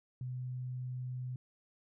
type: tone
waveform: sine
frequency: 126.4 Hz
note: B2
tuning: 41 cents sharp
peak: -37 dBFS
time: 0.21-1.36 s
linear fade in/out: 2 ms
effects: none